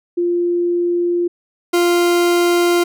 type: tone pair in turn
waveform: sine / 40% pulse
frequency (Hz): 348.5 / 348.5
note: F4 / F4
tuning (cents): -4 / -4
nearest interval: unison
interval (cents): 0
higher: neither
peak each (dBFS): -14 / -11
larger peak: second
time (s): 0.17-1.28 / 1.73-2.84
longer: neither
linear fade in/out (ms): 10
effects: none